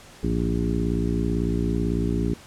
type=harmonic tone with a mistuned harmonic; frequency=58 Hz; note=A#1; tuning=8 cents flat; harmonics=1 / 2 / 3 / 4 / 5 / 6 / 7; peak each=-27 / -30 / -27 / -29 / -29 / -32 / -32 dBFS; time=0.23-2.34 s; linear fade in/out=5 ms; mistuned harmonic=2; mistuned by=-90 cents; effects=pink hiss -47 dBFS RMS until 2.46 s + low-pass 10000 Hz 12 dB/octave